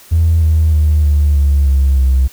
triangle tone with pitch steps, 82 / 78.98 / 76.07 / 73.26 / 70.57 / 67.96 / 65.46 Hz, E2 / D#2 / D#2 / D2 / C#2 / C#2 / C2, -9 / +26 / -39 / -4 / +32 / -34 / +1 cents, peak -4 dBFS, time 0.11-2.28 s, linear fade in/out 20 ms, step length 310 ms, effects tanh soft clip ceiling -5 dBFS + white hiss -41 dBFS RMS until 2.32 s

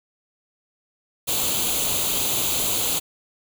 white noise with comb filter, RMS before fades -23 dBFS, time 1.27-3 s, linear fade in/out 20 ms, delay 0.28 ms, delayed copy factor +0.7, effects none

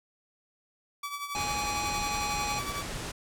sawtooth tone with tremolo, 1149 Hz, D6, 38 cents flat, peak -28 dBFS, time 1.03-2.83 s, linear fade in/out 5 ms, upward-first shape triangle, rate 11 Hz, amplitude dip 70%
harmonic tone, 830.6 Hz, G#5, in tune, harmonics 1 / 3 / 5 / 7 / 9, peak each -33 / -38 / -40 / -41 / -43 dBFS, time 1.35-2.59 s, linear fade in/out 0 ms
pink low-pass noise, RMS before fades -37 dBFS, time 1.35-3.12 s, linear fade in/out 10 ms, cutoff 10000 Hz, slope 24 dB/octave
effects none

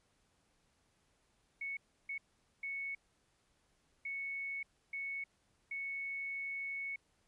sine tone bursts at uneven times, 2212 Hz, C#7, 4 cents flat, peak -38 dBFS, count 6, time 1.61-1.77 / 2.09-2.18 / 2.63-2.95 / 4.05-4.63 / 4.93-5.24 / 5.71-6.96 s, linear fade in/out 5 ms, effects pink hiss -75 dBFS RMS until 7.27 s + resampled to 24000 Hz

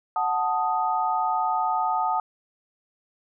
sine chord, D# diminished, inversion first, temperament equal, 740 / 880 / 1244.5 Hz, F#5 / A5 / D#6, 0 / 0 / 0 cents, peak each -26 / -25 / -27 dBFS, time 0.16-2.2 s, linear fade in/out 2 ms, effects none

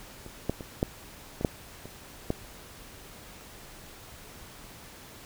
clicks, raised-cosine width 2 ms, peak -28 / -13 / -25 / -11 / -21 / -9 / -28 / -13 dBFS, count 8, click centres 0.263 / 0.496 / 0.608 / 0.829 / 1.411 / 1.448 / 1.856 / 2.304 s, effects pink hiss -48 dBFS RMS until 5.25 s

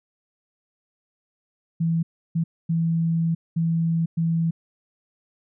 sine tone bursts at uneven times, 165.2 Hz, E3, 4 cents sharp, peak -19 dBFS, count 5, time 1.8-2.03 / 2.35-2.44 / 2.69-3.35 / 3.56-4.06 / 4.17-4.51 s, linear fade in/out 10 ms, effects none

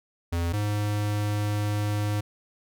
square tone pair in turn, 85.2 / 104.18 Hz, F2 / G#2, -42 / +6 cents, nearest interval minor third, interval 348 cents, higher second, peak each -25 dBFS, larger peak neither, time 0.32-0.53 / 0.53-2.21 s, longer second, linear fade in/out 10 ms, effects none

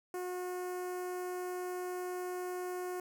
sawtooth tone with notch filter, 362 Hz, F#4, 38 cents flat, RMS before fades -39 dBFS, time 0.14-3 s, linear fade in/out 2 ms, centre 3600 Hz, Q 0.51, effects none

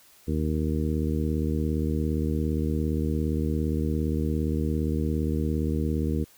harmonic tone, 77.4 Hz, D#2, 9 cents flat, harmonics 1 / 2 / 3 / 4 / 5 / 6, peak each -27 / -30 / -30 / -32 / -36 / -36 dBFS, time 0.27-6.25 s, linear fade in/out 20 ms, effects white hiss -56 dBFS RMS until 6.37 s

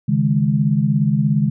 sine chord, C# suspended second, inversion none, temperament equal, 138.59 / 155.56 / 207.7 Hz, C#3 / D#3 / G#3, 0 / 0 / 0 cents, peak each -18 dBFS, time 0.08-1.5 s, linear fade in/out 10 ms, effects none

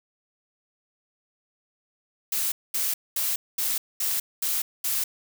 blue noise bursts, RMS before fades -26 dBFS, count 7, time 2.32-5.04 s, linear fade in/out 5 ms, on 200 ms, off 220 ms, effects none

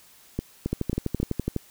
two click trains, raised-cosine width 3 ms, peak -13 / -12 dBFS, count 4 / 11, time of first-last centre 0.39-1.201 / 0.73-1.563 s, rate 3.7 / 12 Hz, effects white hiss -54 dBFS RMS until 1.7 s

